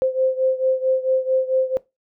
sine beating tone pair, 520 / 524.5 Hz, C5 / C5, -11 / +4 cents, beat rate 4.5 Hz, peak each -19 / -22 dBFS, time 0.02-1.77 s, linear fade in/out 0 ms, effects noise-tail reverb RT60 0.2 s tail -20 dB re dry

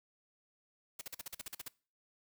white noise bursts, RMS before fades -43 dBFS, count 11, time 0.99-1.683 s, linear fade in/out 5 ms, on 23 ms, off 44 ms, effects noise-tail reverb RT60 0.4 s tail -23 dB re dry

